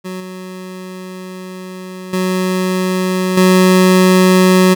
25% pulse tone with level steps, 185 Hz, F#3, in tune, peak -19 / -23 / -10 / -3 dBFS, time 0.04-4.75 s, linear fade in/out 20 ms, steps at 0.2 / 2.13 / 3.37 s, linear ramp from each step 5 ms, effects none

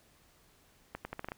accelerating click train, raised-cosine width 0.5 ms, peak -23 dBFS, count 7, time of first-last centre 0.95-1.319 s, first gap 100 ms, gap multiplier 0.8, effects pink hiss -65 dBFS RMS until 1.37 s

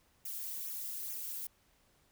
violet noise with flanger, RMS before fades -41 dBFS, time 0.25-1.47 s, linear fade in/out 5 ms, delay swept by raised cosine 0.22 to 2.72 ms, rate 2.3 Hz, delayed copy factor -0.95, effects pink hiss -70 dBFS RMS until 2.11 s

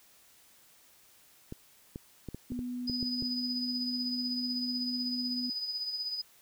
clicks, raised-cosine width 3 ms, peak -26 dBFS, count 9, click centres 1.524 / 1.959 / 2.287 / 2.346 / 2.52 / 2.591 / 2.898 / 3.028 / 3.224 s
sine tone, 246.9 Hz, B3, in tune, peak -34 dBFS, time 2.5-5.5 s, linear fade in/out 5 ms
sine tone with tremolo, 4978 Hz, D#8, in tune, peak -31 dBFS, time 2.87-6.22 s, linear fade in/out 10 ms, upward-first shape sine, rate 16 Hz, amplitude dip 50%
effects white hiss -61 dBFS RMS until 6.41 s

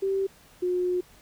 sine tone pair in turn, 388.4 / 360.1 Hz, G4 / F#4, -16 / -47 cents, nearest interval minor second, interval 131 cents, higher first, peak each -23 / -23 dBFS, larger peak neither, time 0.02-0.27 / 0.62-1.01 s, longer second, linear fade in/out 10 ms, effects pink hiss -55 dBFS RMS until 1.21 s

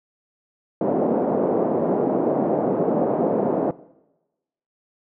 white band-pass noise, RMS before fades -21 dBFS, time 0.81-3.71 s, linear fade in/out 2 ms, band 180 to 630 Hz, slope 24 dB/octave, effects noise-tail reverb RT60 1.0 s tail -20 dB re dry

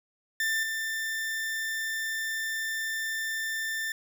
40% pulse tone with level steps, 1784 Hz, A6, 23 cents sharp, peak -25 / -29 dBFS, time 0.4-3.92 s, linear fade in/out 2 ms, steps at 0.63 s, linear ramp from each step 2 ms, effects none

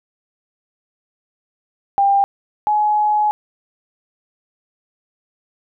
sine tone pair in turn, 796 / 843.3 Hz, G5 / G#5, +26 / +26 cents, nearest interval minor second, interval 100 cents, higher second, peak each -11 / -13 dBFS, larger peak first, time 1.98-2.24 / 2.67-3.31 s, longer second, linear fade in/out 0 ms, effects none

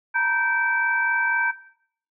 sine tone cluster, 914 / 958 / 1559 / 2312 Hz, A#5 / A#5 / G6 / D7, -34 / +47 / -10 / -28 cents, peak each -29 / -28 / -20 / -29 dBFS, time 0.14-1.52 s, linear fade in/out 20 ms, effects noise-tail reverb RT60 0.6 s tail -17 dB re dry

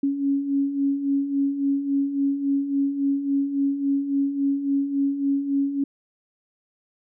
sine beating tone pair, 275.5 / 279.1 Hz, C#4 / C#4, -11 / +12 cents, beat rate 3.6 Hz, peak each -28 / -21 dBFS, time 0.03-5.84 s, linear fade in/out 5 ms, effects none

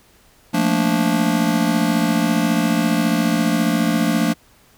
square chord, Bb major seventh, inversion second, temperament just, 174.81 / 218.5 / 233.1 / 291.4 Hz, F3 / A3 / Bb3 / D4, +2 / -12 / 0 / -13 cents, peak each -22 dBFS, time 0.53-4.34 s, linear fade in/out 20 ms, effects pink hiss -53 dBFS RMS until 4.77 s

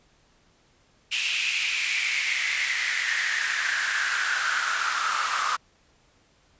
pink noise with high-pass filter sweep, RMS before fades -26 dBFS, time 1.11-5.57 s, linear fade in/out 20 ms, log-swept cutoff 2700 to 1200 Hz, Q 6.3, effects pink hiss -62 dBFS RMS until 6.59 s + resampled to 16000 Hz

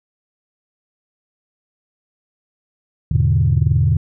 sine chord, E dominant seventh, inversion none, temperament equal, 82.41 / 103.83 / 123.47 / 146.83 Hz, E2 / G#2 / B2 / D3, 0 / 0 / 0 / 0 cents, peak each -17 dBFS, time 3.11-3.97 s, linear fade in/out 5 ms, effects tanh soft clip ceiling -4 dBFS

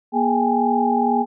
sine tone cluster, 239.4 / 415.6 / 796 / 838 Hz, A#3 / G#4 / G5 / G#5, +46 / +1 / +26 / +15 cents, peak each -20 / -24 / -20 / -22 dBFS, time 0.12-1.26 s, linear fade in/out 50 ms, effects none

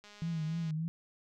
click train, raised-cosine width 0.2 ms, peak -37 dBFS, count 139, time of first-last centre 0.04-0.707 s, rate 207 Hz
sine tone with vibrato, 161.4 Hz, E3, 36 cents flat, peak -32 dBFS, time 0.22-0.88 s, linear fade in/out 0 ms, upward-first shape triangle, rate 3.4 Hz, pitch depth 84 cents each way
effects none

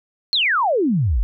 sine exponential sweep, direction down, 4382 to 44.09 Hz, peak -15 dBFS, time 0.33-1.23 s, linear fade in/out 0 ms, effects none

